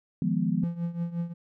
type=chord; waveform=sine; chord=F half-diminished seventh; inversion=third; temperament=equal; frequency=155.56 / 174.61 / 207.7 / 246.9 Hz; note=Eb3 / F3 / Ab3 / Cb4; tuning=0 / 0 / 0 / 0 cents; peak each=-31 / -27 / -29 / -30 dBFS; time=0.22-0.64 s; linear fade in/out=2 ms
type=tone with tremolo; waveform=triangle; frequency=170.7 Hz; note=F3; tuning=39 cents flat; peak=-23 dBFS; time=0.62-1.34 s; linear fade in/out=20 ms; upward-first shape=triangle; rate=5.6 Hz; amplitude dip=85%
effects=none

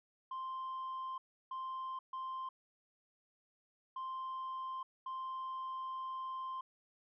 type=tone bursts at uneven times; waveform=sine; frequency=1046.5 Hz; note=C6; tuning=in tune; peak=-37 dBFS; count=5; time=0.31-1.18 / 1.51-1.99 / 2.13-2.49 / 3.96-4.83 / 5.06-6.61 s; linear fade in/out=5 ms; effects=tanh soft clip ceiling -38 dBFS

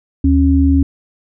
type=tone pair together; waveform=sine; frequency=76.64 / 273.3 Hz; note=D#2 / C#4; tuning=-26 / -24 cents; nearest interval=octave + minor seventh; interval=2202 cents; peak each=-11 dBFS; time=0.24-0.83 s; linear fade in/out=5 ms; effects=none

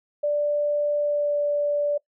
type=tone with pitch glide; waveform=sine; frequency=587.3 to 583.2 Hz; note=D5 to D5; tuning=0 to -12 cents; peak=-20 dBFS; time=0.23-1.98 s; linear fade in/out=10 ms; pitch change=-12 cents; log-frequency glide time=0.98-1.38 s; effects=noise-tail reverb RT60 0.1 s tail -22 dB re dry

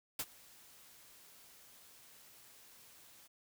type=noise with ADSR envelope; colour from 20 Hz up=white; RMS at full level=-36 dBFS; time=0.19-3.28 s; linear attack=5 ms; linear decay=49 ms; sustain=-24 dB; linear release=19 ms; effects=none

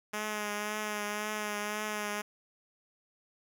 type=tone with vibrato; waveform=5% pulse; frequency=210.2 Hz; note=G#3; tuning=21 cents sharp; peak=-22 dBFS; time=0.13-2.22 s; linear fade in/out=10 ms; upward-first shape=triangle; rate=1.9 Hz; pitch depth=31 cents each way; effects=none

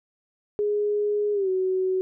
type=tone with pitch glide; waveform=sine; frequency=415.3 to 374.3 Hz; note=G#4 to F#4; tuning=0 to +20 cents; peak=-21 dBFS; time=0.59-2.01 s; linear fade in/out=0 ms; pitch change=-180 cents; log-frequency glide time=1.33-1.49 s; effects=none

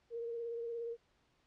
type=tone with vibrato; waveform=sine; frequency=466.2 Hz; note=A#4; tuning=in tune; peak=-38 dBFS; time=0.1-0.97 s; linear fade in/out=50 ms; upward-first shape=triangle; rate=17 Hz; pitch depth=30 cents each way; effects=pink hiss -74 dBFS RMS until 1.46 s + low-pass 5000 Hz 12 dB/octave

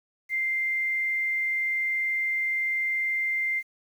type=tone with quantisation; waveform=sine; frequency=2093 Hz; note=C7; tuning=in tune; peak=-24 dBFS; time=0.29-3.63 s; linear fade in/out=50 ms; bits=9; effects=none

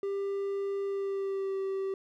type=tone with pitch glide; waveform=triangle; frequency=396.4 to 386.9 Hz; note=G4 to G4; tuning=+19 to -23 cents; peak=-28 dBFS; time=0.03-1.94 s; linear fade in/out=2 ms; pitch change=-42 cents; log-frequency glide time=0.85-1.58 s; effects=none

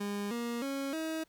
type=tone with pitch steps; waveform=30% pulse; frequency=203.4 / 236.4 / 274.7 / 319.2 Hz; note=G#3 / A#3 / C#4 / D#4; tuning=-36 / +24 / -16 / +44 cents; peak=-31 dBFS; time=0-1.24 s; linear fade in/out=10 ms; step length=310 ms; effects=pink hiss -70 dBFS RMS until 1.28 s

